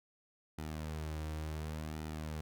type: tone with flanger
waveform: sawtooth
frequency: 77.6 Hz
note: D#2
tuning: 4 cents flat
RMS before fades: -41 dBFS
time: 0.58-2.41 s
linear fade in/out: 5 ms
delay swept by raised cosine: 1.8 to 4.8 ms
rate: 0.69 Hz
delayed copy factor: -0.5
effects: none